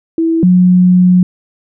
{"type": "tone pair in turn", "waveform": "sine", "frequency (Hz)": [327.7, 181.12], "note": ["E4", "F#3"], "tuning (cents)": [-10, -37], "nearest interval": "minor seventh", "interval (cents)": 1027, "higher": "first", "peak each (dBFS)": [-9, -4], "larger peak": "second", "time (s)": [[0.18, 0.43], [0.43, 1.23]], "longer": "second", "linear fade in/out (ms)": 2, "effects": []}